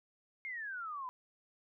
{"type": "exponential sweep", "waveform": "sine", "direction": "down", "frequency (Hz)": [2171, 987.8], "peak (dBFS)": -39, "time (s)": [0.45, 1.09], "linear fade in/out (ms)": 0, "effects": []}